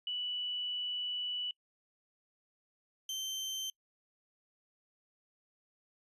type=tone pair in turn; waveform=sine / 30% pulse; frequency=2960 / 3111 Hz; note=F#7 / G7; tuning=0 / -14 cents; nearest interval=minor second; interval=86 cents; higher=second; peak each=-34 / -33 dBFS; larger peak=second; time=0.07-1.51 / 3.09-3.7 s; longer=first; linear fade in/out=2 ms; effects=noise-tail reverb RT60 0.1 s tail -26 dB re dry + resampled to 32000 Hz